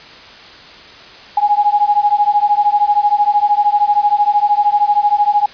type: beating tone pair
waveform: sine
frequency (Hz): 822 / 835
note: G#5 / G#5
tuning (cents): -18 / +9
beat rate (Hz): 13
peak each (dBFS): -13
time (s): 1.37-5.46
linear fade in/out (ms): 5
effects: white hiss -37 dBFS RMS until 5.53 s + resampled to 11025 Hz